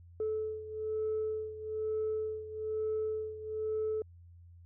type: beating tone pair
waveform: sine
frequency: 433.7 / 434.8 Hz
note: A4 / A4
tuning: -25 / -21 cents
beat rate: 1.1 Hz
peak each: -33 / -37 dBFS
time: 0.2-4.02 s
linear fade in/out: 2 ms
effects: tanh soft clip ceiling -27 dBFS + added 86 Hz sine -52 dBFS peak until 4.65 s